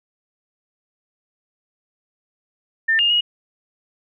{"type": "tone with pitch steps", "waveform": "sine", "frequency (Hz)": [1798, 2827, 2889], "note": ["A6", "F7", "F#7"], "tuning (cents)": [37, 20, -42], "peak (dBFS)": -14, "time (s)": [2.88, 3.21], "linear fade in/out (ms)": 10, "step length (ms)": 110, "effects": []}